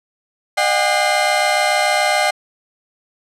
35% pulse tone cluster, 607 / 733 / 800 / 2087 Hz, D#5 / F#5 / G5 / C7, -43 / -16 / +35 / -5 cents, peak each -18 dBFS, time 0.57-2.31 s, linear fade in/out 10 ms, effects low-pass 10000 Hz 12 dB/octave

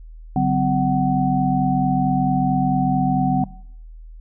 sine tone cluster, 143 / 187.5 / 256.5 / 750 Hz, D3 / F#3 / C4 / F#5, -46 / +23 / -34 / +23 cents, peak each -21 dBFS, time 0.36-3.44 s, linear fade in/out 2 ms, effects noise-tail reverb RT60 0.7 s tail -21 dB re dry + added 40 Hz sine -36 dBFS peak until 4.2 s

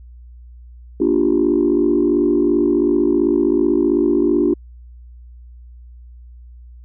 sine chord, G minor seventh, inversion first, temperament equal with one note detuned, 237.8 / 293.7 / 349.2 / 392 Hz, Bb3 / D4 / F4 / G4, +35 / 0 / 0 / 0 cents, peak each -22 / -16 / -16 / -19 dBFS, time 1-4.54 s, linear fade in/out 5 ms, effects tanh soft clip ceiling -5 dBFS + added 60 Hz sine -37 dBFS peak until 6.84 s

